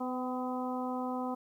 harmonic tone with a mistuned harmonic, 252.6 Hz, B3, 39 cents sharp, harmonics 1 / 2 / 3 / 4 / 5, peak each -35 / -40 / -39 / -41 / -45 dBFS, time 0-1.35 s, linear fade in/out 10 ms, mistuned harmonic 3, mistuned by +18 cents, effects 11-bit

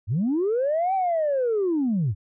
sine linear two-way sweep, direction up then down, 85.9 to 782 to 85.9 Hz, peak -19 dBFS, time 0.07-2.15 s, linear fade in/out 50 ms, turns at 0.94 s, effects tanh soft clip ceiling -17 dBFS

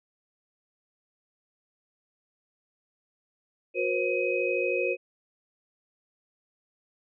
sine tone cluster, 364 / 482 / 535 / 2523 Hz, F#4 / B4 / C5 / D#7, -28 / -42 / +38 / +23 cents, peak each -30 dBFS, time 3.74-4.97 s, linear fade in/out 50 ms, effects none

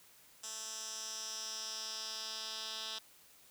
10% pulse tone with band-pass filter sweep, 220 Hz, A3, in tune, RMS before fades -43 dBFS, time 0.43-2.99 s, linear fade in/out 10 ms, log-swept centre 6800 to 4200 Hz, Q 3.3, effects white hiss -62 dBFS RMS until 3.5 s

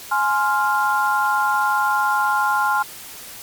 sine chord, F minor, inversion first, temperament just, 838.1 / 1047.7 / 1396.9 Hz, Ab5 / C6 / F6, +16 / +2 / 0 cents, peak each -20 / -21 / -20 dBFS, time 0.11-2.83 s, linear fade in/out 10 ms, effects white hiss -37 dBFS RMS until 3.42 s + MP3 96 kbps

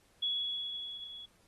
sine tone with level ramp, 3369 Hz, G#7, 24 cents sharp, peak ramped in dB -29 to -45 dBFS, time 0.22-1.26 s, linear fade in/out 10 ms, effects pink hiss -68 dBFS RMS until 1.47 s + AAC 32 kbps

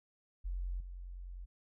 sine tone with level steps, 44.84 Hz, F1, 46 cents sharp, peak -35 / -43 dBFS, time 0.44-1.46 s, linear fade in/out 20 ms, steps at 0.8 s, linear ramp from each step 5 ms, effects none

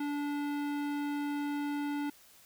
sine tone with hard clipping, 289.7 Hz, D4, 24 cents flat, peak -34 dBFS, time 0-2.1 s, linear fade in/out 5 ms, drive 17 dB, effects white hiss -59 dBFS RMS until 2.45 s

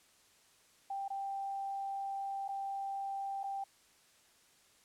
sine tone with dropouts, 787 Hz, G5, 7 cents sharp, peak -36 dBFS, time 0.9-3.64 s, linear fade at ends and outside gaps 5 ms, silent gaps 1.081-1.102 / 2.48-2.488 / 3.433-3.439 s, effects white hiss -66 dBFS RMS until 4.84 s + low-pass 10000 Hz 12 dB/octave

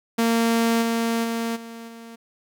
sawtooth tone with level steps, 229.8 Hz, A#3, 25 cents flat, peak -14 / -17 / -20 / -32 / -35 dBFS, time 0.18-2.16 s, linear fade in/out 10 ms, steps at 0.81 / 1.23 / 1.55 / 1.87 s, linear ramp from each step 20 ms, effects none

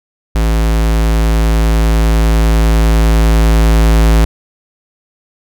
square tone with level ramp, 55 Hz, A1, in tune, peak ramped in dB -10 to -6 dBFS, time 0.35-4.25 s, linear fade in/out 5 ms, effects none

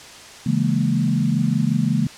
sine chord, A# half-diminished seventh, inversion first, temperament equal, 138.59 / 164.81 / 207.7 / 233.1 Hz, C#3 / E3 / G#3 / A#3, 0 / 0 / 0 / 0 cents, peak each -22 dBFS, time 0.46-2.07 s, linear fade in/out 5 ms, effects white hiss -40 dBFS RMS until 2.17 s + low-pass 7000 Hz 12 dB/octave

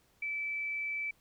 sine tone, 2314 Hz, D7, 26 cents flat, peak -33 dBFS, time 0.22-1.11 s, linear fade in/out 5 ms, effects pink hiss -69 dBFS RMS until 1.2 s

